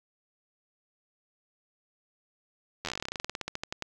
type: slowing click train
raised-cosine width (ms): 0.2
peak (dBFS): -16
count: 25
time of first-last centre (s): 2.85-3.823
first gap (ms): 11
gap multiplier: 1.1
effects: none